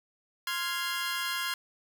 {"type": "chord", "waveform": "20% pulse", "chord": "F minor", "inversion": "second", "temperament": "equal", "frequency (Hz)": [1046.5, 1396.9, 1661.2], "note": ["C6", "F6", "Ab6"], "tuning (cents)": [0, 0, 0], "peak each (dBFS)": -30, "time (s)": [0.47, 1.54], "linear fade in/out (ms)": 2, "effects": []}